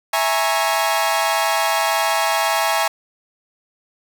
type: chord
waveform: sawtooth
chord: A# half-diminished seventh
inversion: second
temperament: equal with one note detuned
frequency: 659.3 / 830.6 / 932.3 / 1101.7 Hz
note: E5 / G#5 / A#5 / C#6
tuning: 0 / 0 / 0 / -11 cents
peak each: -18 / -17 / -20 / -20 dBFS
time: 0.13-2.88 s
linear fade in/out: 5 ms
effects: none